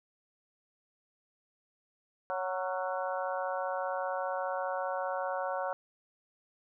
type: harmonic tone with a mistuned harmonic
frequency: 185 Hz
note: F#3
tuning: in tune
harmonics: 3 / 4 / 5 / 6 / 7 / 8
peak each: -35 / -37 / -39 / -41 / -42 / -43 dBFS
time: 2.3-5.73 s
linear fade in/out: 0 ms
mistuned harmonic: 7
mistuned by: +71 cents
effects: none